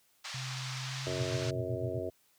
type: band-pass noise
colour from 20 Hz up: white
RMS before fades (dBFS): -42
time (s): 0.24-1.51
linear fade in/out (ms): 10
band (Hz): 780 to 5800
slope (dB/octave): 24
type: tone with pitch glide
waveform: sine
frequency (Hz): 130.3 to 134.51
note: C3 to C3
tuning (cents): -7 to +48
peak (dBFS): -38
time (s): 0.34-1.56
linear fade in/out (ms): 5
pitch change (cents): +55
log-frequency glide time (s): 0.79-1.08
type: harmonic tone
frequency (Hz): 91.5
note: F#2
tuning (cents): -19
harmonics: 1 / 3 / 4 / 5 / 6 / 7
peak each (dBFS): -43 / -44 / -39 / -41 / -43 / -39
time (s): 1.06-2.1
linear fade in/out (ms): 10
type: tone with tremolo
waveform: sine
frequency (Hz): 120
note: B2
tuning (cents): -49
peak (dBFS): -31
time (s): 1.18-1.99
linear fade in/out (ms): 10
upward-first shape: sine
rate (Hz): 7.8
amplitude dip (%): 100
effects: white hiss -69 dBFS RMS until 2.38 s + high-pass 60 Hz 12 dB/octave